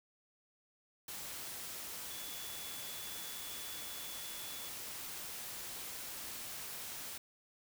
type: tone in noise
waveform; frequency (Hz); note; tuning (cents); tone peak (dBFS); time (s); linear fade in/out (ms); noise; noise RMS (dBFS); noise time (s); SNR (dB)
sine; 3435; A7; -42; -51; 2.1-4.69; 5; white; -45; 1.08-7.18; -9
effects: none